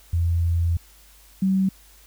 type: tone pair in turn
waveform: sine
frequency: 84.8 / 191.03 Hz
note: E2 / G3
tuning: +50 / -44 cents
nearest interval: octave + major second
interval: 1406 cents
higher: second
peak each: -18 / -17 dBFS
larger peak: second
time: 0.13-0.77 / 1.42-1.69 s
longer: first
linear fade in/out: 5 ms
effects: added 50 Hz sine -52 dBFS peak until 2.06 s + white hiss -53 dBFS RMS until 2.06 s